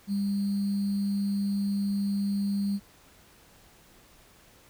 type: tone with sample-and-hold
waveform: sine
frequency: 200 Hz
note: G3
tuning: 35 cents sharp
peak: -25 dBFS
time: 0.07-2.8 s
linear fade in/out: 50 ms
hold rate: 4410 Hz
effects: pink hiss -57 dBFS RMS until 4.69 s